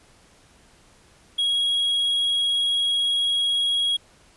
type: tone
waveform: triangle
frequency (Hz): 3306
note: G#7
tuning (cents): -9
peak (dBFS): -18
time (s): 1.38-3.97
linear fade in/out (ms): 10
effects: pink hiss -55 dBFS RMS until 4.36 s + resampled to 24000 Hz